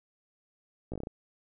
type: slowing click train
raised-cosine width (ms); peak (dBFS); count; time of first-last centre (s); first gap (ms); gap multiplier
2; -24; 7; 0.92-1.071; 16; 1.18
effects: none